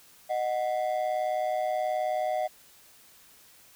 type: ring-modulated tone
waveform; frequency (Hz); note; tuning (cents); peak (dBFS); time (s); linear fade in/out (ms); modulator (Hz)
triangle; 679; F5; -49; -21; 0.29-2.48; 20; 59.4
effects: white hiss -56 dBFS RMS until 3.75 s